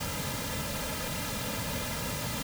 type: noise with comb filter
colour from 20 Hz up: pink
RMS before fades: -34 dBFS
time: 0-2.43 s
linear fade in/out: 10 ms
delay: 2.7 ms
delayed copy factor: -0.75
effects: none